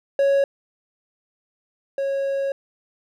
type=tone pair in turn; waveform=triangle; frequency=554.4 / 549.3 Hz; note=C#5 / C#5; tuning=0 / -16 cents; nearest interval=unison; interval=16 cents; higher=first; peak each=-13 / -19 dBFS; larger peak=first; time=0.19-0.44 / 1.98-2.52 s; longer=second; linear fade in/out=2 ms; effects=none